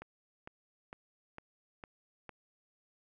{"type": "click train", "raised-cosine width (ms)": 0.5, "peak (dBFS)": -30, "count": 6, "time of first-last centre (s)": [0.02, 2.293], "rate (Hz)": 2.2, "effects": []}